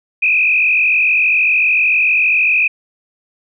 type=tone with frequency modulation; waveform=sine; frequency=2500 Hz; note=D#7; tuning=8 cents sharp; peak=-10 dBFS; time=0.22-2.68 s; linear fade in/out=10 ms; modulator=47 Hz; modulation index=2.1; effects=none